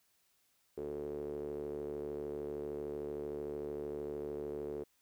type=tone with band-pass filter; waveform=sawtooth; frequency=73.2 Hz; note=D2; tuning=5 cents flat; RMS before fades=-41 dBFS; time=0.77-4.84 s; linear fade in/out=10 ms; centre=410 Hz; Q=8.4; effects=white hiss -74 dBFS RMS until 5.01 s